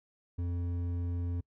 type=tone with hard clipping; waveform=sine; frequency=87.31 Hz; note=F2; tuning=in tune; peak=-33 dBFS; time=0.38-1.41 s; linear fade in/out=10 ms; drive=8 dB; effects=noise-tail reverb RT60 0.1 s tail -25 dB re dry